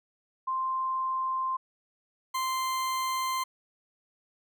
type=tone pair in turn; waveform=sine / 40% pulse; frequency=1046.5 / 1042.8 Hz; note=C6 / C6; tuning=0 / -6 cents; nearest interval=unison; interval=6 cents; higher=first; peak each=-27 dBFS; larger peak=neither; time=0.47-1.57 / 2.34-3.44 s; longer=neither; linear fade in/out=10 ms; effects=none